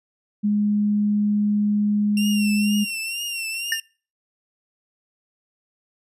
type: tone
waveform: sine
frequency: 207.7 Hz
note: G#3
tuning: in tune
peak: -17 dBFS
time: 0.43-2.85 s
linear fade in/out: 20 ms
type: tone with vibrato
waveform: sawtooth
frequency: 2745 Hz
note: F7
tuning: 31 cents flat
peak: -23 dBFS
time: 2.17-3.8 s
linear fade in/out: 2 ms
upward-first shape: triangle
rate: 2.1 Hz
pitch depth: 75 cents each way
type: tone with exponential decay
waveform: square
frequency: 1797 Hz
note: A6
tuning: 36 cents sharp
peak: -17 dBFS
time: 3.72-3.82 s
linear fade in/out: 2 ms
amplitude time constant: 21 ms
effects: noise-tail reverb RT60 0.4 s tail -25 dB re dry + resampled to 32000 Hz